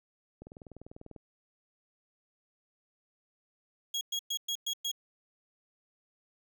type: click train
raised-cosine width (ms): 2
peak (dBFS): -33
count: 16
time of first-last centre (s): 0.42-1.163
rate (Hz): 20.2
type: tone bursts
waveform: 30% pulse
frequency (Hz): 3304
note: G#7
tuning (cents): -10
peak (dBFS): -28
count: 6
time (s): 3.94-4.916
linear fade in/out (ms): 5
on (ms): 71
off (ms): 110
effects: none